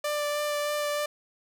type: tone with vibrato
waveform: sawtooth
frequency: 590 Hz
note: D5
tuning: 8 cents sharp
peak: -23 dBFS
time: 0.04-1.06 s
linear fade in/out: 5 ms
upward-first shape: sine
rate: 3.2 Hz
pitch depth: 11 cents each way
effects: none